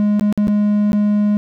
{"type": "tone with dropouts", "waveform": "triangle", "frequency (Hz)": 207.7, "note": "G#3", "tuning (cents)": 0, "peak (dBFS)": -10, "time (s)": [0, 1.37], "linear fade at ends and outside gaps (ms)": 0, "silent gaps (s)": [[0.196, 0.21], [0.326, 0.376], [0.472, 0.481], [0.92, 0.931]], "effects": []}